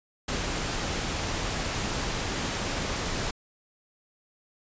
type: noise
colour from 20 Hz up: pink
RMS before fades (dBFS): -30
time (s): 0.28-3.31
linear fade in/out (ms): 5
effects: resampled to 16000 Hz